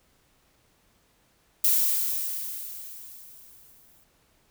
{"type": "noise with exponential decay", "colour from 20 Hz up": "violet", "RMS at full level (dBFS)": -20, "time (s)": [1.64, 4.04], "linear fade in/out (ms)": 5, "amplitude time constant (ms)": 520, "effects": ["pink hiss -65 dBFS RMS until 4.5 s"]}